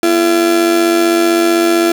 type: tone with amplitude modulation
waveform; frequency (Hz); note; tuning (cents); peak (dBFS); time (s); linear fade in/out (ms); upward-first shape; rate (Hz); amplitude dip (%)
35% pulse; 338.5; E4; +46; -5; 0.03-1.92; 2; sine; 95.7; 55
effects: none